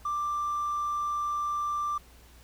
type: tone with hard clipping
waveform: triangle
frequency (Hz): 1180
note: D6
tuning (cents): +8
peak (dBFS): -28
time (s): 0.05-1.98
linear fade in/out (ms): 5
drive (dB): 4
effects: added 60 Hz sine -53 dBFS peak until 2.43 s + pink hiss -57 dBFS RMS until 2.43 s